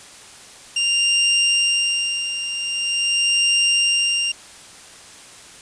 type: tone with tremolo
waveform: sawtooth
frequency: 2792 Hz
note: F7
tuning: 1 cent flat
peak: -11 dBFS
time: 0.76-4.32 s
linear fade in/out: 5 ms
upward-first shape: sine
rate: 0.44 Hz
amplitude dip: 65%
effects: white hiss -42 dBFS RMS until 5.61 s + resampled to 22050 Hz